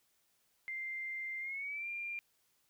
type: tone with pitch glide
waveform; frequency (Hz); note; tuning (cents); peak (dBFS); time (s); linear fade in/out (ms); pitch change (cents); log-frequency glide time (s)
sine; 2093 to 2390; C7 to D7; 0 to +30; -38; 0.68-2.19; 0; +230; 1.4-1.88
effects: white hiss -75 dBFS RMS until 2.69 s